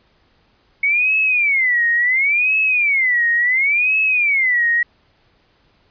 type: tone with vibrato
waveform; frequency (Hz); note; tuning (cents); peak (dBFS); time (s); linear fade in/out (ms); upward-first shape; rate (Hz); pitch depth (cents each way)
sine; 2199; C#7; -14; -13; 0.83-4.83; 5; sine; 0.71; 280
effects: pink hiss -58 dBFS RMS until 5.9 s + resampled to 11025 Hz